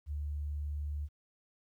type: tone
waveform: sine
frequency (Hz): 73.42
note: D2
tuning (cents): 0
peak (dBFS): -34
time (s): 0.06-1.09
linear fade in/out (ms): 50
effects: 12-bit